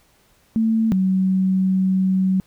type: tone pair in turn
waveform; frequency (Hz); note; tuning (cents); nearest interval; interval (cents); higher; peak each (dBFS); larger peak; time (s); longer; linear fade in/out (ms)
sine; 223.1 / 188.53; A3 / F#3; +24 / +33; minor third; 291; first; -15; neither; 0.56-0.92 / 0.92-2.4; second; 0
effects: pink hiss -58 dBFS RMS until 2.46 s